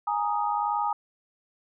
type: chord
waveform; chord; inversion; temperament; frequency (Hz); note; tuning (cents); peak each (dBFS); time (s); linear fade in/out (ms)
sine; Ab suspended second; none; equal; 830.6 / 932.3 / 1244.5; Ab5 / Bb5 / Eb6; 0 / 0 / 0; -27 / -29 / -30; 0.07-0.93; 5
effects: none